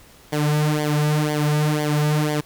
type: tone with flanger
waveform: sawtooth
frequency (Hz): 150.3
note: D3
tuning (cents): +40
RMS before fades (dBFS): -20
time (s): 0.32-2.41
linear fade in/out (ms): 10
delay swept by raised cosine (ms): 0.75 to 3.85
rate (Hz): 2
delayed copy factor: -0.8
effects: pink hiss -49 dBFS RMS until 2.45 s